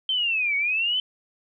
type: linear two-way sweep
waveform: sine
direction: down then up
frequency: 3136 to 2217 to 3082 Hz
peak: -21 dBFS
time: 0.09-1 s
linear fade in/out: 2 ms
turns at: 0.56 s
effects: none